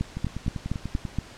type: two click trains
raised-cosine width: 5 ms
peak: -18 / -13 dBFS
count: 10 / 6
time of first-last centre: 0.17-1.052 / 0.01-1.186 s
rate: 10.2 / 4.25 Hz
effects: pink hiss -46 dBFS RMS until 1.37 s + low-pass 7000 Hz 12 dB/octave